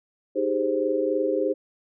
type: chord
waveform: sine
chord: Ab major seventh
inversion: second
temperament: equal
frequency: 311.1 / 392 / 415.3 / 523.3 Hz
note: Eb4 / G4 / Ab4 / C5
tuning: 0 / 0 / 0 / 0 cents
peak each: -28 / -27 / -28 / -25 dBFS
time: 0.35-1.54 s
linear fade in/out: 20 ms
effects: none